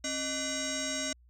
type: tone with frequency modulation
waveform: sine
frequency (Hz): 2929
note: F#7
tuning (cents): -18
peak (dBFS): -30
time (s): 0.04-1.13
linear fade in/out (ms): 5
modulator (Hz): 887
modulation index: 4.8
effects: tanh soft clip ceiling -26 dBFS + added 60 Hz sine -57 dBFS peak until 1.29 s